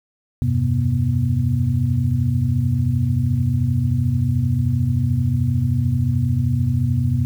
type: tone cluster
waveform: sine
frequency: 84.6 / 98 / 127.4 / 241.9 Hz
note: E2 / G2 / C3 / B3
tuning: +45 / 0 / -46 / -36 cents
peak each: -25 / -22 / -18 / -25 dBFS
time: 0.42-7.25 s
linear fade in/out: 0 ms
effects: 8-bit